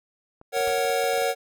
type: clicks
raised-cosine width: 1 ms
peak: -32 dBFS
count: 10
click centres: 0.414 / 0.568 / 0.607 / 0.783 / 0.851 / 0.9 / 1.04 / 1.135 / 1.179 / 1.22 s
type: chord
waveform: square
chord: F# major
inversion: first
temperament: equal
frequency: 466.2 / 554.4 / 740 Hz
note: A#4 / C#5 / F#5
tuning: 0 / 0 / 0 cents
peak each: -27 dBFS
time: 0.52-1.35 s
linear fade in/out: 50 ms
type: noise with exponential decay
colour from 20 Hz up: pink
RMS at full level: -38 dBFS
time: 0.67-0.86 s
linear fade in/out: 2 ms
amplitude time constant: 40 ms
effects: none